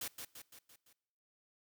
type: noise with echo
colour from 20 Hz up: white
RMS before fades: -41 dBFS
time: 0.01-0.08 s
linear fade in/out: 5 ms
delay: 170 ms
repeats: 5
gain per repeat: -5 dB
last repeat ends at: 0.93 s
effects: noise-tail reverb RT60 0.9 s tail -22 dB re dry